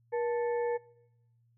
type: harmonic tone with a mistuned harmonic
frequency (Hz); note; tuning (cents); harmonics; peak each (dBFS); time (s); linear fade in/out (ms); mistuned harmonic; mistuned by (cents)
440; A4; 0; 1 / 2 / 4 / 5; -29 / -37 / -45 / -50; 0.12-0.78; 20; 1; +140
effects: noise-tail reverb RT60 0.9 s tail -24 dB re dry + added 117 Hz sine -65 dBFS peak until 1.57 s